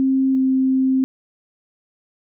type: tone pair in turn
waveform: sine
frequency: 265.8 / 262.7 Hz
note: C4 / C4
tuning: +27 / +7 cents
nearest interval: unison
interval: 20 cents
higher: first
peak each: -14 / -14 dBFS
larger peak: neither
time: 0-0.35 / 0.35-1.04 s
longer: second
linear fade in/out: 0 ms
effects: none